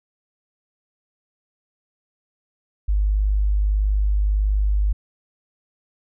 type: tone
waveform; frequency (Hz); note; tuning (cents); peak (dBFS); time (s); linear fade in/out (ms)
sine; 50.8; G#1; -38; -16; 2.88-4.93; 10
effects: none